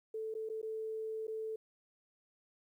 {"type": "tone with dropouts", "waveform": "sine", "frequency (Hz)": 440, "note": "A4", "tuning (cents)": 0, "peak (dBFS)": -37, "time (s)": [0.14, 1.56], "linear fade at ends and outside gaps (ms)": 5, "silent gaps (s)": [[0.341, 0.35], [0.49, 0.498], [0.616, 0.628], [1.27, 1.279]], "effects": ["12-bit"]}